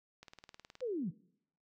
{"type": "click train", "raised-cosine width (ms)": 0.2, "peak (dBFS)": -34, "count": 12, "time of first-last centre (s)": [0.23, 0.806], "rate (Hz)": 19.1}
{"type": "linear sweep", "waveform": "sine", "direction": "down", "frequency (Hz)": [534, 140.4], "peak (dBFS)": -34, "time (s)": [0.81, 1.11], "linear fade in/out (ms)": 20}
{"effects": ["noise-tail reverb RT60 0.7 s tail -22 dB re dry"]}